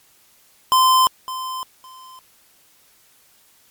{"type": "tone with echo", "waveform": "square", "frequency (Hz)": 1033, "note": "C6", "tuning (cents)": -22, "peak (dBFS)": -12, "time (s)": [0.72, 1.07], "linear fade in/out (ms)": 0, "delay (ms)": 560, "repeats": 2, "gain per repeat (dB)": -14, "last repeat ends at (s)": 2.19, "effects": ["white hiss -55 dBFS RMS until 3.7 s", "MP3 96 kbps"]}